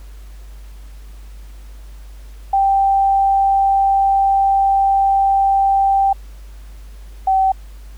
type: tone pair in turn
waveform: sine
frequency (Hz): 784 / 767.4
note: G5 / G5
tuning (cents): 0 / -37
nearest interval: unison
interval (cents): 37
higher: first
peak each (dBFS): -11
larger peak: neither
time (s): 2.53-6.13 / 7.27-7.52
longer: first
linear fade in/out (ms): 5
effects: added 50 Hz sine -33 dBFS peak until 7.97 s + pink hiss -50 dBFS RMS until 7.97 s